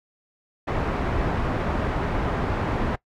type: low-pass noise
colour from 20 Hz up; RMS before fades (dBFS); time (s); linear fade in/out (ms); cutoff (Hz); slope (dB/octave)
pink; -25; 0.67-2.96; 10; 1400; 12
effects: noise-tail reverb RT60 0.1 s tail -20 dB re dry